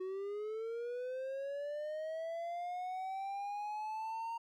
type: linear sweep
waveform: triangle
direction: up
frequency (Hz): 368.8 to 927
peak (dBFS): -36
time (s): 0-4.38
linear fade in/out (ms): 10
effects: none